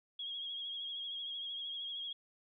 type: tone with vibrato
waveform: sine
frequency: 3287 Hz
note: G#7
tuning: 19 cents flat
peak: -39 dBFS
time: 0.19-2.13 s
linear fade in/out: 5 ms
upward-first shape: sine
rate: 13 Hz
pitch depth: 38 cents each way
effects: none